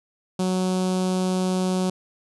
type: tone with notch filter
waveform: sawtooth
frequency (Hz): 185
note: F#3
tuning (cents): 0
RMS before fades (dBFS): -23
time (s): 0.39-1.9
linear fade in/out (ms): 5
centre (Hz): 1900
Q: 0.79
effects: resampled to 24000 Hz